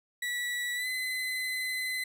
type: tone with pitch glide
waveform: 35% pulse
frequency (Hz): 1948 to 2028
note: B6 to B6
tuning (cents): -24 to +45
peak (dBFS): -29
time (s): 0.22-2.04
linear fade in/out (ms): 5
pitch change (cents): +69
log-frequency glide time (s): 0.75-0.88
effects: none